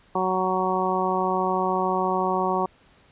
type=harmonic tone; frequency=186.2 Hz; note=F#3; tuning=11 cents sharp; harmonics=1 / 2 / 3 / 4 / 5 / 6; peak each=-30 / -27 / -31 / -27 / -27 / -28 dBFS; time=0.15-2.66 s; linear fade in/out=5 ms; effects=pink hiss -57 dBFS RMS until 3.11 s + resampled to 8000 Hz